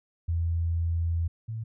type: tone pair in turn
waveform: sine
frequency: 83.8 / 111.78 Hz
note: E2 / A2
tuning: +29 / +28 cents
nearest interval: perfect fourth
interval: 499 cents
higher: second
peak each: -24 / -31 dBFS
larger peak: first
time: 0.28-1.28 / 1.48-1.64 s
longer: first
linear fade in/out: 10 ms
effects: none